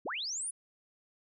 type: linear sweep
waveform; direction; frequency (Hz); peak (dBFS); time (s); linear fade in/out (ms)
sine; up; 127.1 to 10070; -34; 0.05-0.51; 10
effects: none